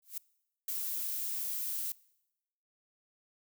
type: noise with exponential growth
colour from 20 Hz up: violet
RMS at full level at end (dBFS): -34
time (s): 0.02-0.18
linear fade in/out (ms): 5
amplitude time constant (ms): 33
type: noise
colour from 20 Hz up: violet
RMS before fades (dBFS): -36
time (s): 0.68-1.92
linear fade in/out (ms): 2
effects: noise-tail reverb RT60 0.9 s tail -23 dB re dry